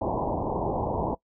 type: low-pass noise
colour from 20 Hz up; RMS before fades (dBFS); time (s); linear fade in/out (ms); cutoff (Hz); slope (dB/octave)
white; -28; 0.01-1.15; 10; 990; 96
effects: noise-tail reverb RT60 0.1 s tail -20 dB re dry